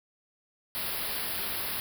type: band-stop noise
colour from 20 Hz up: white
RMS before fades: -33 dBFS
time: 0.75-1.8 s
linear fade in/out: 0 ms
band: 5100 to 10000 Hz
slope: 96 dB/octave
effects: none